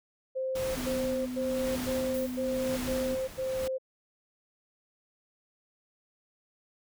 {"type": "tone bursts", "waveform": "sine", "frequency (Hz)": 523.3, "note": "C5", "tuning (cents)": 0, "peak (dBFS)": -29, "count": 7, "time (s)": [0.35, 3.784], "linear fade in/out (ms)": 20, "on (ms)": 410, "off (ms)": 94}
{"type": "noise with tremolo", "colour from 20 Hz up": "pink", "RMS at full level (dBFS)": -37, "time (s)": [0.55, 3.68], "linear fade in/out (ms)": 5, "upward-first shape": "sine", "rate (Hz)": 0.98, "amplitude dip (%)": 70}
{"type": "tone", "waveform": "sine", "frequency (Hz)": 251.5, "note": "B3", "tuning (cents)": 32, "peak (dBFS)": -33, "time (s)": [0.77, 3.15], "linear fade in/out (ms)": 5}
{"type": "noise with exponential decay", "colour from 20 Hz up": "violet", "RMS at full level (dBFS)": -41, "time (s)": [2.14, 2.83], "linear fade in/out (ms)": 1, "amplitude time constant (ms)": 150}
{"effects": []}